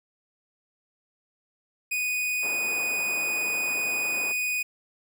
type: tone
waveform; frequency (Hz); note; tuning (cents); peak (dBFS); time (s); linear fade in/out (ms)
45% pulse; 2481; D#7; -6; -25; 1.91-4.63; 10
type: band-pass noise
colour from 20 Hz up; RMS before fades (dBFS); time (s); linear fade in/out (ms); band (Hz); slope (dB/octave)
pink; -41; 2.42-4.33; 20; 370 to 1200; 12
effects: none